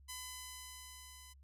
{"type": "tone with level ramp", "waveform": "5% pulse", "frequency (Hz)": 1010, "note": "B5", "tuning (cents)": 39, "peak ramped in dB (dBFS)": [-31, -43], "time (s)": [0.08, 1.34], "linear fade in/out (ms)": 20, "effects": ["added 68 Hz sine -58 dBFS peak until 1.43 s", "resampled to 32000 Hz"]}